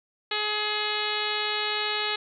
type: harmonic tone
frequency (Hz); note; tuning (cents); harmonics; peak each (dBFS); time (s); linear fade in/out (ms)
421.9; G#4; +27; 1 / 2 / 3 / 4 / 5 / 6 / 7 / 8 / 9 / 10; -35 / -35 / -35 / -35 / -35 / -35 / -35 / -35 / -35 / -35; 0.31-2.16; 5
effects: none